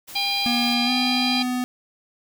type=noise; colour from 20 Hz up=white; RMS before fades=-39 dBFS; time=0.07-0.75 s; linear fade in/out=20 ms
type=harmonic tone; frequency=803 Hz; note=G5; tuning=41 cents sharp; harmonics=1 / 3 / 4 / 5 / 6; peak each=-29 / -27 / -28 / -27 / -27 dBFS; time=0.15-1.43 s; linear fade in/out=10 ms
type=tone with pitch glide; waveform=square; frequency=240 to 249.9 Hz; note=B3 to B3; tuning=-49 to +21 cents; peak=-23 dBFS; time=0.46-1.64 s; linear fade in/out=0 ms; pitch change=+70 cents; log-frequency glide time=0.85-0.9 s
effects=none